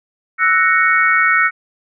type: chord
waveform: sine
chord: F# dominant seventh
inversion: third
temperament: equal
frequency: 1318.5 / 1480 / 1864.7 / 2217 Hz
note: E6 / F#6 / A#6 / C#7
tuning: 0 / 0 / 0 / 0 cents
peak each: -16 dBFS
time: 0.38-1.51 s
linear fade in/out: 50 ms
effects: none